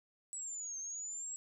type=linear two-way sweep; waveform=sine; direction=down then up; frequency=7902 to 6300 to 7700 Hz; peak=-40 dBFS; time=0.33-1.36 s; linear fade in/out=0 ms; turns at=0.78 s; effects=none